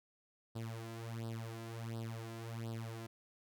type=tone with flanger; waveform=sawtooth; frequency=114.1 Hz; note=A#2; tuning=37 cents flat; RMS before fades=-44 dBFS; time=0.55-3.07 s; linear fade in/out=10 ms; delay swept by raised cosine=0.22 to 3.02 ms; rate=1.4 Hz; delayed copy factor=+0.85; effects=none